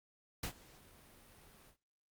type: noise with ADSR envelope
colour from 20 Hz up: pink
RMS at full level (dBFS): -38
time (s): 0.43-1.77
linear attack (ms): 4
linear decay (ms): 86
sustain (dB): -23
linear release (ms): 100
effects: noise-tail reverb RT60 0.4 s tail -25 dB re dry + Opus 48 kbps